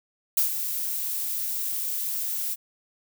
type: noise with ADSR envelope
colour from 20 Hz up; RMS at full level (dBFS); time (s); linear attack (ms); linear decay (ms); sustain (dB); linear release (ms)
violet; -20; 0.37-2.56; 4; 120; -9; 31
effects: none